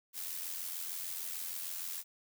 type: noise with amplitude modulation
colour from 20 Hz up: blue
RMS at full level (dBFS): -38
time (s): 0.13-2.04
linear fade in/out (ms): 50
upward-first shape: sine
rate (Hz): 86.6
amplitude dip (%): 55
effects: none